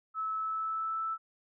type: tone with pitch glide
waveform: sine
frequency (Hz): 1301 to 1319.2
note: E6 to E6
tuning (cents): -23 to +1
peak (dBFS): -31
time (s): 0.14-1.18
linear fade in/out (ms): 50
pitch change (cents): +24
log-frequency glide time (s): 0.34-1.02
effects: none